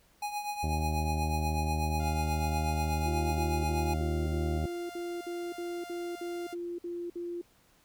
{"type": "tone with tremolo", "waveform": "square", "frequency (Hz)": 829, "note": "G#5", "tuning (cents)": -3, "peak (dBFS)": -31, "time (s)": [0.22, 3.94], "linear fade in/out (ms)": 5, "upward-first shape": "triangle", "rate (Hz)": 8.2, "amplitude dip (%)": 70}
{"type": "harmonic tone", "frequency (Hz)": 77.78, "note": "D#2", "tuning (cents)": 0, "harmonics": [1, 2, 3, 4, 5, 7, 8, 9, 10], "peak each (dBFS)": [-30, -36, -40, -42, -44, -47, -48, -49, -50], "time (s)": [0.63, 4.66], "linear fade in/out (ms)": 5}
{"type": "tone", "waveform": "sawtooth", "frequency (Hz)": 698.5, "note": "F5", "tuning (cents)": 0, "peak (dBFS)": -39, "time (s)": [1.99, 6.55], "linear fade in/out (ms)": 20}
{"type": "tone bursts", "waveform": "sine", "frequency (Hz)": 346.9, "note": "F4", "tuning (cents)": -12, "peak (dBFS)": -34, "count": 14, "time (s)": [3.06, 7.415], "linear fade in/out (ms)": 5, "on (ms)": 260, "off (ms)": 55}
{"effects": ["pink hiss -65 dBFS RMS until 7.84 s"]}